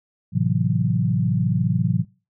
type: chord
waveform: sine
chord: F# half-diminished seventh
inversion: first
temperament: equal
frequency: 110 / 130.81 / 164.81 / 185 Hz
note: A2 / C3 / E3 / F#3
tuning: 0 / 0 / 0 / 0 cents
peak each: -23 dBFS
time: 0.32-2.05 s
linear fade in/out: 50 ms
effects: noise-tail reverb RT60 0.3 s tail -20 dB re dry